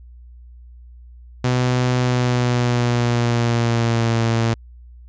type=tone with pitch glide; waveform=sawtooth; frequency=125.2 to 114.81 Hz; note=B2 to A#2; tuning=+24 to -26 cents; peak=-12 dBFS; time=1.44-4.54 s; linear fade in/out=5 ms; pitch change=-150 cents; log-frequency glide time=1.97-4.17 s; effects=added 60 Hz sine -39 dBFS peak until 5.08 s + resampled to 16000 Hz